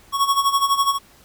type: tone with tremolo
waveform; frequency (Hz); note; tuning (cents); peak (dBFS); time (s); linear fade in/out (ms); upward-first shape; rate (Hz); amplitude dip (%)
square; 1108.7; C#6; 0; -14; 0.12-0.99; 50; sine; 12; 75
effects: pink hiss -51 dBFS RMS until 1.24 s